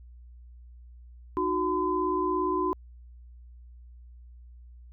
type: tone cluster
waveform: sine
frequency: 309.4 / 366.6 / 1017 Hz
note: D#4 / F#4 / C6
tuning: -10 / -16 / -50 cents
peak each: -31 / -28 / -28 dBFS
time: 1.37-2.73 s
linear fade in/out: 0 ms
effects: added 60 Hz sine -46 dBFS peak until 4.92 s